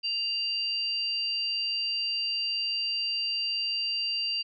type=tone pair together; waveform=sine; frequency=2794 / 4699 Hz; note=F7 / D8; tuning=0 / 0 cents; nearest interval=major sixth; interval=900 cents; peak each=-31 / -29 dBFS; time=0.03-4.43 s; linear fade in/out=20 ms; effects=none